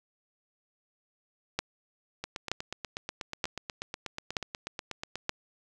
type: two click trains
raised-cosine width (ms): 0.2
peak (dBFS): -11 / -18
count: 5 / 25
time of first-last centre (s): 1.59-5.294 / 2.24-5.156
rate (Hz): 1.08 / 8.23
effects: none